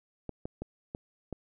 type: clicks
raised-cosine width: 2 ms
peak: -23 dBFS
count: 5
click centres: 0.293 / 0.455 / 0.62 / 0.949 / 1.327 s
effects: none